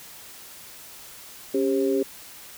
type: tone cluster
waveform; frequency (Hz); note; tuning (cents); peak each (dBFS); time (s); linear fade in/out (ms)
sine; 276.3 / 397.1 / 533; C#4 / G4 / C5; -6 / +22 / +32; -25 / -22 / -29; 1.54-2.03; 5
effects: white hiss -44 dBFS RMS until 2.57 s